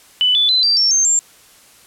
sine tone with pitch steps, 2990 / 3475 / 4038 / 4692 / 5452 / 6336 / 7362 Hz, F#7 / A7 / B7 / D8 / F8 / G8 / A#8, +17 / -22 / +38 / -2 / -43 / +18 / -23 cents, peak -11 dBFS, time 0.21-1.19 s, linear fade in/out 0 ms, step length 140 ms, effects white hiss -47 dBFS RMS until 1.86 s + low-pass 12000 Hz 12 dB/octave

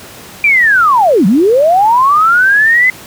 sine linear two-way sweep, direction down then up, 2400 to 169.7 to 2056 Hz, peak -5 dBFS, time 0.44-2.9 s, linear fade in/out 2 ms, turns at 1.26 s, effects pink hiss -32 dBFS RMS until 3.06 s + high-pass 100 Hz 12 dB/octave

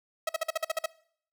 sawtooth tone bursts, 644 Hz, E5, 41 cents flat, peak -22 dBFS, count 9, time 0.27-0.86 s, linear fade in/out 5 ms, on 22 ms, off 49 ms, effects noise-tail reverb RT60 0.6 s tail -22 dB re dry

